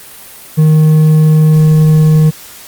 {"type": "tone with hard clipping", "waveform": "triangle", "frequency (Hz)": 155.56, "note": "D#3", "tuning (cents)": 0, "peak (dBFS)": -5, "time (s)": [0.57, 2.31], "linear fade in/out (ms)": 20, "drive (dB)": 7, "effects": ["white hiss -33 dBFS RMS until 2.67 s", "Opus 32 kbps"]}